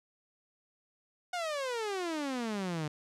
sawtooth exponential sweep, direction down, 733 to 146.83 Hz, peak -29 dBFS, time 1.33-2.88 s, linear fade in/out 5 ms, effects low-pass 8000 Hz 12 dB/octave

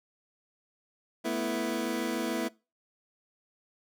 25% pulse chord, A suspended second, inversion none, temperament equal, 220 / 246.9 / 329.6 Hz, A3 / B3 / E4, 0 / 0 / 0 cents, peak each -32 / -30 / -29 dBFS, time 1.24-2.49 s, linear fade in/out 20 ms, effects noise-tail reverb RT60 0.3 s tail -23 dB re dry

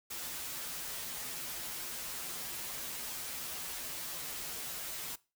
white noise with comb filter, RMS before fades -41 dBFS, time 0.1-5.16 s, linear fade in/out 10 ms, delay 10 ms, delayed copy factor -0.8, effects noise-tail reverb RT60 0.3 s tail -21 dB re dry

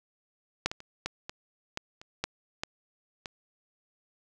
clicks, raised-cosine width 0.2 ms, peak -8 / -18 / -28 / -14 / -20 / -15 / -29 / -12 / -14 / -20 dBFS, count 10, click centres 0.66 / 0.715 / 0.804 / 1.06 / 1.295 / 1.774 / 2.015 / 2.24 / 2.635 / 3.258 s, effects none

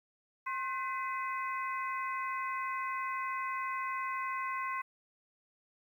harmonic tone with a mistuned harmonic, 507 Hz, B4, 45 cents sharp, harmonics 2 / 3 / 4 / 5, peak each -35 / -44 / -40 / -46 dBFS, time 0.46-4.82 s, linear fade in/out 10 ms, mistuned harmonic 2, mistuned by +85 cents, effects 11-bit

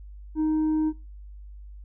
sine tone with tanh clipping, 311.1 Hz, D#4, in tune, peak -22 dBFS, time 0.35-0.93 s, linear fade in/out 50 ms, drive 3 dB, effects noise-tail reverb RT60 0.3 s tail -24 dB re dry + added 50 Hz sine -40 dBFS peak until 1.84 s

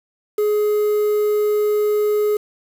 triangle tone with quantisation, 420 Hz, G#4, 19 cents sharp, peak -13 dBFS, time 0.38-2.37 s, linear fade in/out 5 ms, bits 6, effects none

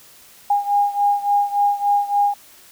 sine beating tone pair, 813 / 816.5 Hz, G#5 / G#5, -37 / -30 cents, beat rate 3.5 Hz, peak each -17 / -20 dBFS, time 0.5-2.34 s, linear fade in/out 5 ms, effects white hiss -47 dBFS RMS until 2.71 s

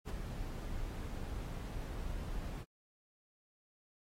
brown noise with ADSR envelope, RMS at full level -35 dBFS, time 0.05-2.65 s, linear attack 40 ms, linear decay 20 ms, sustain -6 dB, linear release 41 ms, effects AAC 48 kbps

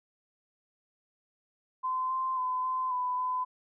sine tone with pitch steps, 1028 / 1042 / 1015 / 1028 / 999 / 1010 Hz, C6 / C6 / B5 / C6 / B5 / B5, -31 / -7 / +47 / -31 / +20 / +39 cents, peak -28 dBFS, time 1.83-3.45 s, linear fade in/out 20 ms, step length 270 ms, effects none

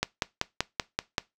click train, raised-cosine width 0.2 ms, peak -7 dBFS, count 7, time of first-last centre 0.03-1.182 s, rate 5.21 Hz, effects noise-tail reverb RT60 0.2 s tail -21 dB re dry

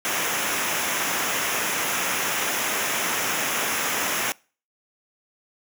pink noise with comb filter, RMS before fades -25 dBFS, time 0.05-4.32 s, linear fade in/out 0 ms, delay 0.23 ms, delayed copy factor -0.6, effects noise-tail reverb RT60 0.4 s tail -25 dB re dry + high-pass 200 Hz 12 dB/octave

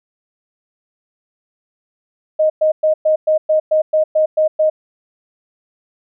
sine tone bursts, 622.3 Hz, D#5, in tune, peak -10 dBFS, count 11, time 2.39-4.7 s, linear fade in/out 10 ms, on 110 ms, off 110 ms, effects none

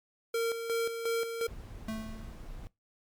square tone with tremolo, 460.2 Hz, A#4, 22 cents flat, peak -28 dBFS, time 0.34-1.47 s, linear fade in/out 5 ms, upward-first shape square, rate 2.8 Hz, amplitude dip 55%
brown noise, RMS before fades -44 dBFS, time 1.48-2.67 s, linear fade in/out 0 ms
square tone with exponential decay, 220 Hz, A3, in tune, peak -33 dBFS, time 1.88-2.67 s, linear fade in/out 5 ms, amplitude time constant 170 ms
effects noise-tail reverb RT60 0.2 s tail -21 dB re dry + MP3 96 kbps

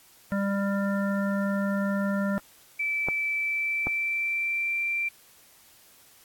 harmonic tone, 198.6 Hz, G3, 23 cents sharp, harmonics 1 / 3 / 5 / 7 / 9, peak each -25 / -32 / -41 / -35 / -39 dBFS, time 0.32-2.38 s, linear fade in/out 0 ms
sine tone with pitch glide, 2318 to 2356 Hz, D7 to D7, -23 to +5 cents, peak -25 dBFS, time 2.79-5.09 s, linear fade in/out 10 ms, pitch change +28 cents, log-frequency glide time 3.36-4.82 s
clicks, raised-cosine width 1 ms, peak -15 dBFS, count 2, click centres 3.086 / 3.87 s
effects white hiss -56 dBFS RMS until 6.24 s + AAC 64 kbps

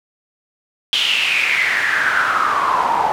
pink noise with band-pass filter sweep, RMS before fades -17 dBFS, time 0.93-3.12 s, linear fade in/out 0 ms, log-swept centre 3200 to 820 Hz, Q 6.9, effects none

